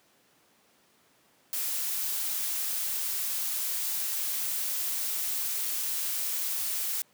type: noise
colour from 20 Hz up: blue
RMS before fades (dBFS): -31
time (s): 1.53-7.02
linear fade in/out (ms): 0
effects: pink hiss -64 dBFS RMS until 7.13 s + high-pass 200 Hz 12 dB/octave